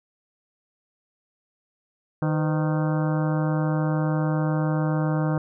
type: harmonic tone with a mistuned harmonic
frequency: 154.5 Hz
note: D#3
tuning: 12 cents flat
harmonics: 1 / 2 / 3 / 4 / 5 / 6 / 7 / 8 / 9 / 10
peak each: -22 / -28 / -32 / -34 / -36 / -38 / -39 / -40 / -41 / -42 dBFS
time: 2.22-5.38 s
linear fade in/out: 2 ms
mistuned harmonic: 3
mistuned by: +150 cents
effects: none